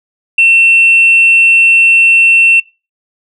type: tone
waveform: sine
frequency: 2700 Hz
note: E7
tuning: 41 cents sharp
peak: -3 dBFS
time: 0.38-2.6 s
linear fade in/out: 5 ms
effects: noise-tail reverb RT60 0.3 s tail -22 dB re dry + tanh soft clip ceiling 0 dBFS